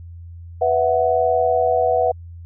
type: chord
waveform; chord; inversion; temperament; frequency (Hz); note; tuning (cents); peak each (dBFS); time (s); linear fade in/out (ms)
sine; B suspended fourth; none; equal; 493.9 / 659.3 / 740; B4 / E5 / F#5; 0 / 0 / 0; -19; 0.61-2.12; 10
effects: added 85 Hz sine -34 dBFS peak until 2.45 s